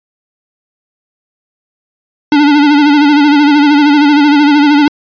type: tone with vibrato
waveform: square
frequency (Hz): 292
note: D4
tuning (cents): -10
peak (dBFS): -5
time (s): 2.32-4.88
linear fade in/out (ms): 2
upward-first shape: sine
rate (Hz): 13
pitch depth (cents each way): 59
effects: resampled to 11025 Hz